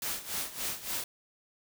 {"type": "noise with tremolo", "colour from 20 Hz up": "white", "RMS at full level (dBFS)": -33, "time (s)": [0.02, 1.04], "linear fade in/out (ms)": 2, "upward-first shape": "sine", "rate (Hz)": 3.5, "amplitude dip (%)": 80, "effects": []}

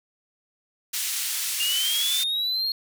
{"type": "band-pass noise", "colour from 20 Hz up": "white", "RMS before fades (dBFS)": -28, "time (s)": [0.93, 2.24], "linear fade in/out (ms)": 10, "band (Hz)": [2300, 13000], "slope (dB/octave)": 12}
{"type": "linear sweep", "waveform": "triangle", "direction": "up", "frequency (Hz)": [2794, 4300], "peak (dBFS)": -22, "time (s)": [1.6, 2.72], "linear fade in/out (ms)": 2}
{"effects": []}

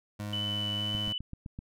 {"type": "tone with pitch glide", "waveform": "25% pulse", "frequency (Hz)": [103.9, 105.11], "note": ["G#2", "G#2"], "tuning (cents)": [1, 21], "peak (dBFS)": -31, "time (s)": [0.19, 1.13], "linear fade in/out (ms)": 10, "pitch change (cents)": 20, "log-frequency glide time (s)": [0.77, 0.88]}
{"type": "tone with vibrato", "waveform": "sine", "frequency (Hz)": 2994, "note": "F#7", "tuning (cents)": 20, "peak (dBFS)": -31, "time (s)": [0.33, 1.18], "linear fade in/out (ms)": 2, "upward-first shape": "triangle", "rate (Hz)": 2, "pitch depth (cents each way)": 9}
{"type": "click train", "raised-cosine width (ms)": 5, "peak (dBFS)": -27, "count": 6, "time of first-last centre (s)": [0.95, 1.589], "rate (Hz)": 7.82}
{"effects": []}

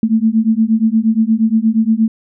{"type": "beating tone pair", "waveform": "sine", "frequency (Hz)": [218, 226.5], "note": ["A3", "A#3"], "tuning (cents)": [-16, -50], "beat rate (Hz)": 8.5, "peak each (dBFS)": -13, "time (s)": [0.03, 2.08], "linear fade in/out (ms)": 2, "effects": []}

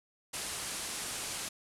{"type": "low-pass noise", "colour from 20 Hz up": "white", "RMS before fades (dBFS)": -39, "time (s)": [0.33, 1.49], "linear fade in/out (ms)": 10, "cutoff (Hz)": 11000, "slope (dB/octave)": 48, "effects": []}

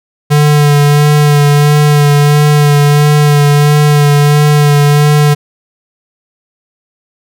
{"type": "tone with vibrato", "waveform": "square", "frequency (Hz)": 146.83, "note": "D3", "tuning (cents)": 0, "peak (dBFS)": -5, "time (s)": [0.3, 5.35], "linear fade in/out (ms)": 20, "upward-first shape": "sine", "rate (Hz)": 1.5, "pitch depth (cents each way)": 22, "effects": []}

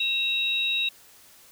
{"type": "tone pair together", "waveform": "sine", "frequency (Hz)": [2700, 3811], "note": ["E7", "A#7"], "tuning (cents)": [41, 38], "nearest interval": "tritone", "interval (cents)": 597, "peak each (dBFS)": [-26, -25], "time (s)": [0, 0.89], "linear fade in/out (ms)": 5, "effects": ["white hiss -53 dBFS RMS until 1.51 s"]}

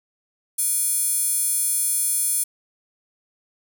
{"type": "tone with high-pass filter", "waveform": "square", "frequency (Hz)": 480, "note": "B4", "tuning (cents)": -49, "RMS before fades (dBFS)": -22, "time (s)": [0.58, 2.44], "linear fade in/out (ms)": 10, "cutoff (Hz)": 10000, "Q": 3.5, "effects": []}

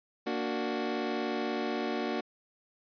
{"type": "chord", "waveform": "25% pulse", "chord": "Bb augmented", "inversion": "none", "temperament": "equal", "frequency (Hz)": [233.1, 293.7, 370], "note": ["Bb3", "D4", "F#4"], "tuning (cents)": [0, 0, 0], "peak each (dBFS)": [-31, -32, -31], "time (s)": [0.26, 2.21], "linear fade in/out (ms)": 10, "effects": ["resampled to 11025 Hz"]}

